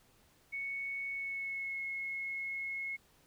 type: tone with pitch glide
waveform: sine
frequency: 2217 to 2174 Hz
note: C#7 to C#7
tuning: 0 to -34 cents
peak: -36 dBFS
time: 0.52-2.97 s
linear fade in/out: 20 ms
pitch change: -34 cents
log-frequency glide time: 1.1-1.82 s
effects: pink hiss -67 dBFS RMS until 3.26 s